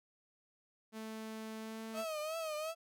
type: tone with pitch glide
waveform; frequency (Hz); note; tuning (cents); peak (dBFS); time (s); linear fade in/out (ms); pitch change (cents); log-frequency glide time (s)
sawtooth; 220 to 222.8; A3 to A3; 0 to +22; -39; 0.92-2.05; 50; +22; 1.59-1.84
type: tone with vibrato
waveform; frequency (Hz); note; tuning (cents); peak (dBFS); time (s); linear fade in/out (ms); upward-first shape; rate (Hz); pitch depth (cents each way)
35% pulse; 630; D#5; +21; -36; 1.93-2.75; 50; triangle; 2.8; 93
effects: none